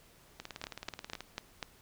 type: two click trains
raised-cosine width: 0.2 ms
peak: -19 / -24 dBFS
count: 5 / 16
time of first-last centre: 0.64-1.628 / 0.4-1.206 s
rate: 4.05 / 18.6 Hz
effects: pink hiss -61 dBFS RMS until 1.81 s